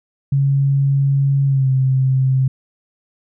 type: tone with pitch glide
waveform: sine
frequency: 138.4 to 131.77 Hz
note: C#3 to C3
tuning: -2 to +13 cents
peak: -12 dBFS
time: 0.32-2.48 s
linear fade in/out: 5 ms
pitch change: -85 cents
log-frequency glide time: 1.46-1.69 s
effects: none